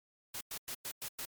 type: noise bursts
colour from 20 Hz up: white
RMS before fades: -41 dBFS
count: 6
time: 0.34-1.254 s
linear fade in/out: 5 ms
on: 69 ms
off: 100 ms
effects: MP3 96 kbps